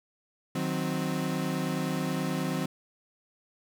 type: chord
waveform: 35% pulse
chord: C diminished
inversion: first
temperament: equal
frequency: 155.56 / 185 / 261.6 Hz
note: Eb3 / Gb3 / C4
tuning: 0 / 0 / 0 cents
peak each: -31 dBFS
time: 0.55-2.66 s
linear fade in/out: 5 ms
effects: none